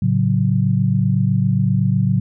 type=chord; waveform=sine; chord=F# minor; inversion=first; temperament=just; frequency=111 / 138.75 / 185 Hz; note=A2 / C#3 / F#3; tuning=+16 / +2 / 0 cents; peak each=-18 dBFS; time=0.02-2.2 s; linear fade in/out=5 ms; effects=none